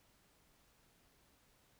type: silence
effects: pink hiss -71 dBFS RMS until 1.79 s